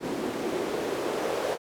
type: noise with band-pass filter sweep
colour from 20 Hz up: white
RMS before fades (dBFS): -30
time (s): 0-1.58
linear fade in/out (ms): 50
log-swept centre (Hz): 300 to 500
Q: 2.4
effects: none